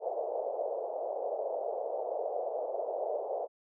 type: band-pass noise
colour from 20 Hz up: white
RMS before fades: -35 dBFS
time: 0-3.48 s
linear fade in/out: 50 ms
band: 460 to 700 Hz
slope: 48 dB/octave
effects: none